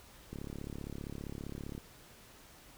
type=click train; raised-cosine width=3 ms; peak=-29 dBFS; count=52; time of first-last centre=0.33-1.779 s; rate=35.2 Hz; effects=pink hiss -57 dBFS RMS until 2.77 s